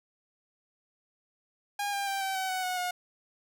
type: tone with pitch steps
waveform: sawtooth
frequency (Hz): 813 / 799 / 785.3 / 771.8 / 758.6 / 745.5 / 732.7 / 720.1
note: G#5 / G5 / G5 / G5 / F#5 / F#5 / F#5 / F#5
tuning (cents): -37 / +33 / +3 / -27 / +43 / +13 / -17 / -47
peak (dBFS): -26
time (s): 1.79-2.91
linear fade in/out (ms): 5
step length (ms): 140
effects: none